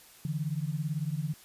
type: beating tone pair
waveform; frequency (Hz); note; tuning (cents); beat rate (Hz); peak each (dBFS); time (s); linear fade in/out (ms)
sine; 145.3 / 163.3; D3 / E3; -18 / -16; 18; -32 / -33; 0.25-1.34; 2
effects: white hiss -55 dBFS RMS until 1.44 s + resampled to 32000 Hz